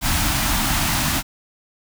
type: band-stop noise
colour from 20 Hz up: pink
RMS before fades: -20 dBFS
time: 0.01-1.23 s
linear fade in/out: 50 ms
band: 310 to 660 Hz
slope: 48 dB/octave
effects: none